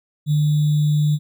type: tone with sample-and-hold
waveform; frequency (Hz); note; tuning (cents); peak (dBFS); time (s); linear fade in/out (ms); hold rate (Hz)
sine; 149.9; D3; +36; -14; 0.26-1.19; 50; 3675
effects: none